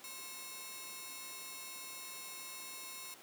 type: ring-modulated tone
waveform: 5% pulse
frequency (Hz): 1614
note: G#6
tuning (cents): -50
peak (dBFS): -31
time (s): 0.04-3.14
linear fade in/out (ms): 0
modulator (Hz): 564
effects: pink hiss -56 dBFS RMS until 3.22 s + high-pass 300 Hz 12 dB/octave